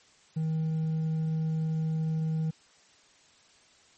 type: tone with hard clipping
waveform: sine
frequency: 158.9 Hz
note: D#3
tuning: 37 cents sharp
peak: -27 dBFS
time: 0.36-2.51 s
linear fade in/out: 10 ms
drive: 2 dB
effects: white hiss -60 dBFS RMS until 3.97 s + MP3 32 kbps